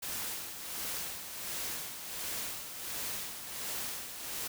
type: noise with tremolo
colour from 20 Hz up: white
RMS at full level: -37 dBFS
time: 0.02-4.48 s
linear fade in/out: 10 ms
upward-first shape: sine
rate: 1.4 Hz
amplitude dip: 55%
effects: none